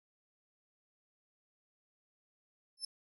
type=tone with exponential growth; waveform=35% pulse; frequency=5270 Hz; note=E8; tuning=1 cent flat; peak=-31 dBFS; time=2.77-2.85 s; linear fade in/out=5 ms; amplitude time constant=16 ms; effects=none